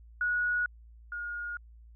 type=tone pair in turn; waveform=sine; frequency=1458 / 1429.6 Hz; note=F#6 / F6; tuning=-26 / +40 cents; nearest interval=unison; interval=34 cents; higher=first; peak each=-26 / -34 dBFS; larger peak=first; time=0.21-0.66 / 1.12-1.57 s; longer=neither; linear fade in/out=2 ms; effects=added 57 Hz sine -50 dBFS peak until 1.95 s